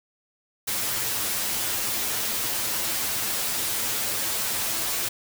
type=noise with comb filter; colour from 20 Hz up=white; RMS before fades=-27 dBFS; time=0.67-5.09 s; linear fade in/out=10 ms; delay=9.1 ms; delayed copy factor=+0.75; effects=none